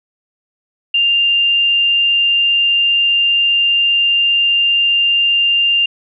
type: tone with frequency modulation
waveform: sine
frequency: 2795 Hz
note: F7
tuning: 1 cent sharp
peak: -10 dBFS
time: 0.94-5.86 s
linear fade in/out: 5 ms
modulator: 22.2 Hz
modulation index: 0.33
effects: none